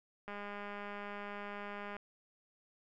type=click train; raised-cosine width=0.5 ms; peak=-30 dBFS; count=345; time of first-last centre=0.28-1.966 s; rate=204 Hz; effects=none